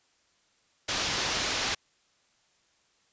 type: low-pass noise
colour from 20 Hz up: white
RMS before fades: -30 dBFS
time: 0.88-1.75 s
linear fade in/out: 10 ms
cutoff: 6000 Hz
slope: 24 dB/octave
effects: white hiss -68 dBFS RMS until 3.12 s + resampled to 16000 Hz